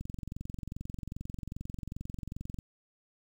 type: click train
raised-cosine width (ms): 5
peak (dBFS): -26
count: 59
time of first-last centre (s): 0.01-2.588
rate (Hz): 22.5
effects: 9-bit